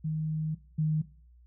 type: tone pair in turn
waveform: sine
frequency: 156.1 / 155.02 Hz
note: D#3 / D#3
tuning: +6 / -6 cents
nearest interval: unison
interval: 12 cents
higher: first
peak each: -28 / -24 dBFS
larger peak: second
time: 0.04-0.55 / 0.78-1.02 s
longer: first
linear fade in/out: 10 ms
effects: noise-tail reverb RT60 0.4 s tail -17 dB re dry + added 60 Hz sine -54 dBFS peak until 1.46 s